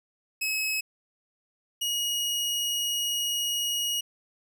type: tone pair in turn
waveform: sawtooth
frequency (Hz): 2567 / 2889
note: E7 / F#7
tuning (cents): -47 / -42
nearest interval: major second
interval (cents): 205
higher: second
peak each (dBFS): -23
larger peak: neither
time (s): 0.41-0.81 / 1.81-4.01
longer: second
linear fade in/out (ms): 10
effects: none